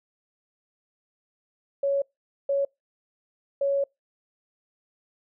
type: tone bursts at uneven times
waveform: sine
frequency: 557 Hz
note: C#5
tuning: 8 cents sharp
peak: -21 dBFS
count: 3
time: 1.83-2.02 / 2.49-2.65 / 3.61-3.84 s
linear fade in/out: 5 ms
effects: noise-tail reverb RT60 0.2 s tail -26 dB re dry